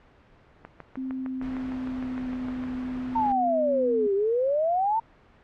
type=click train; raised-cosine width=0.5 ms; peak=-24 dBFS; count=14; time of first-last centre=0.65-2.638 s; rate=6.54 Hz
type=tone with pitch glide; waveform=sine; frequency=261.6 to 253.6 Hz; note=C4 to B3; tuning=0 to +46 cents; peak=-29 dBFS; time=0.97-4.07 s; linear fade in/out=5 ms; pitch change=-54 cents; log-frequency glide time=1.09-2.34 s
type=noise; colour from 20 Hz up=pink; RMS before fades=-41 dBFS; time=1.42-3.32 s; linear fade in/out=2 ms
type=exponential two-way sweep; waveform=sine; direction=down then up; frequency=921 to 387.3 to 921 Hz; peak=-21 dBFS; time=3.15-5 s; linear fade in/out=10 ms; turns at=4.14 s
effects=pink hiss -56 dBFS RMS until 5.43 s + low-pass 2000 Hz 12 dB/octave